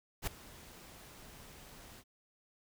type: noise with ADSR envelope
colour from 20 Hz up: pink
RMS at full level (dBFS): -35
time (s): 0.22-2.04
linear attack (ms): 53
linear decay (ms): 3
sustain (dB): -19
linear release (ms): 56
effects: none